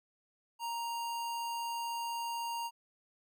square tone, 934 Hz, A#5, 3 cents sharp, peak -36 dBFS, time 0.59-2.71 s, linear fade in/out 50 ms, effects none

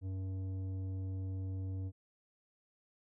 sine tone with tanh clipping, 94.7 Hz, F#2, 41 cents sharp, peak -38 dBFS, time 0.01-1.92 s, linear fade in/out 50 ms, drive 10 dB, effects none

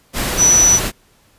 sine tone in noise, 5940 Hz, F#8, 6 cents sharp, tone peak -8 dBFS, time 0.37-0.8 s, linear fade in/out 50 ms, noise pink, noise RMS -20 dBFS, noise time 0.13-0.92 s, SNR +9 dB, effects pink hiss -54 dBFS RMS until 1.38 s + resampled to 32000 Hz

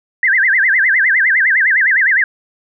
sine tone with vibrato, 1802 Hz, A6, 41 cents sharp, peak -9 dBFS, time 0.23-2.24 s, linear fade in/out 2 ms, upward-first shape sine, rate 9.8 Hz, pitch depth 260 cents each way, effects none

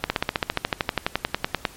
slowing click train, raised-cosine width 0.3 ms, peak -4 dBFS, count 21, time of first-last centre 0.04-1.652 s, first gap 60 ms, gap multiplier 1.03, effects pink hiss -46 dBFS RMS until 1.76 s + MP3 64 kbps

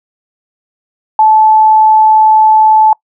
sine tone, 869 Hz, A5, 22 cents flat, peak -3 dBFS, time 1.19-2.93 s, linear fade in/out 2 ms, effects noise-tail reverb RT60 0.1 s tail -25 dB re dry

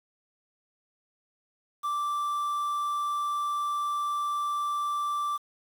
triangle tone with quantisation, 1172 Hz, D6, 4 cents flat, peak -25 dBFS, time 1.83-5.38 s, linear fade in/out 20 ms, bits 8, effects none

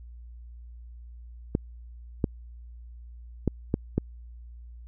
clicks, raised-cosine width 3 ms, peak -10 dBFS, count 5, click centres 1.551 / 2.242 / 3.477 / 3.741 / 3.98 s, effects added 59 Hz sine -42 dBFS peak until 4.87 s

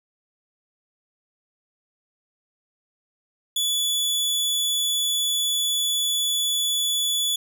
sawtooth tone, 3436 Hz, A7, 42 cents flat, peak -18 dBFS, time 3.56-7.36 s, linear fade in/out 5 ms, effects none

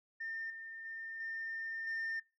sine tone with level steps, 1808 Hz, A6, 47 cents sharp, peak -38 / -45 / -42 / -38 / -34 dBFS, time 0.2-2.2 s, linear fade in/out 10 ms, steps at 0.5 / 0.85 / 1.2 / 1.87 s, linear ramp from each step 2 ms, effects noise-tail reverb RT60 0.3 s tail -24 dB re dry + tanh soft clip ceiling -34 dBFS

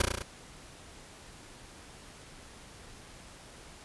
pink noise with echo, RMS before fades -24 dBFS, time 0-0.02 s, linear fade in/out 5 ms, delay 34 ms, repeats 6, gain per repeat -2 dB, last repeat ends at 0.224 s, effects pink hiss -51 dBFS RMS until 3.84 s + resampled to 24000 Hz

